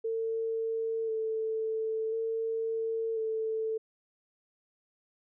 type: tone with vibrato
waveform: sine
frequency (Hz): 446.2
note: A4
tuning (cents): +24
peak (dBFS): -29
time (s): 0.04-3.78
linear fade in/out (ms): 10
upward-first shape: square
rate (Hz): 0.48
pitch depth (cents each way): 16
effects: none